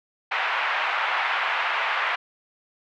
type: band-pass noise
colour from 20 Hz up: pink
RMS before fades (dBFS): -25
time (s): 0.31-2.16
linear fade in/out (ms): 10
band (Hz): 820 to 2700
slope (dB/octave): 24
effects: none